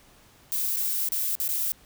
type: noise with dropouts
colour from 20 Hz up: violet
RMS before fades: -27 dBFS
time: 0.52-1.72 s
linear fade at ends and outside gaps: 0 ms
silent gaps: 0.762-0.768 / 1.088-1.12 / 1.353-1.4 / 1.479-1.489 s
effects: pink hiss -56 dBFS RMS until 1.85 s